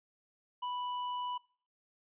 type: tone with tanh clipping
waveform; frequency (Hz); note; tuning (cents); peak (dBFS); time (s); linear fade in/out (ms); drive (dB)
sine; 987.8; B5; 0; -37; 0.62-1.38; 10; 13
effects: noise-tail reverb RT60 0.4 s tail -21 dB re dry + resampled to 8000 Hz